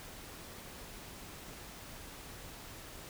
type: silence
effects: pink hiss -49 dBFS RMS until 3.09 s